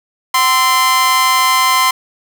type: tone with amplitude modulation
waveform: sawtooth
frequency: 1038 Hz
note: C6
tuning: 14 cents flat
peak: -3 dBFS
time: 0.34-1.91 s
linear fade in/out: 5 ms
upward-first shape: sine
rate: 279 Hz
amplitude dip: 65%
effects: none